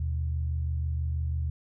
sine tone pair together, 78.56 / 124.7 Hz, D#2 / B2, +17 / +17 cents, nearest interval minor sixth, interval 800 cents, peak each -27 / -35 dBFS, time 0-1.5 s, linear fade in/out 5 ms, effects none

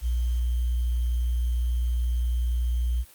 sine tone with sample-and-hold, 60 Hz, B1, 49 cents flat, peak -22 dBFS, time 0.01-3.05 s, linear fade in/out 50 ms, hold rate 3150 Hz, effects white hiss -52 dBFS RMS until 3.14 s + Opus 48 kbps

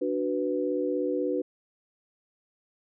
sine chord, B minor, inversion first, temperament equal, 293.7 / 370 / 493.9 Hz, D4 / F#4 / B4, 0 / 0 / 0 cents, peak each -30 / -30 / -29 dBFS, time 0.01-1.42 s, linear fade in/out 10 ms, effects none

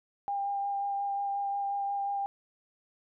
sine tone with vibrato, 800 Hz, G5, 35 cents sharp, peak -29 dBFS, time 0.28-2.26 s, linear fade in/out 0 ms, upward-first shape sine, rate 5.6 Hz, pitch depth 12 cents each way, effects none

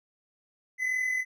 triangle tone pair together, 1979.2 / 2022 Hz, B6 / B6, +3 / +40 cents, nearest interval unison, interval 37 cents, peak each -34 / -25 dBFS, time 0.78-1.25 s, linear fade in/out 50 ms, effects none

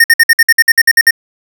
square tone bursts, 1836 Hz, A#6, 27 cents flat, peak -3 dBFS, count 12, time 0-1.108 s, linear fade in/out 5 ms, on 41 ms, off 56 ms, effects none

